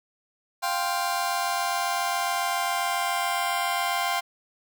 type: chord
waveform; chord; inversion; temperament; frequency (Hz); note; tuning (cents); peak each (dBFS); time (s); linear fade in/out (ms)
sawtooth; F suspended second; none; just; 698.5 / 785.8 / 1047.7; F5 / G5 / C6; 0 / +4 / +2; -25; 0.62-4.21; 20
effects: none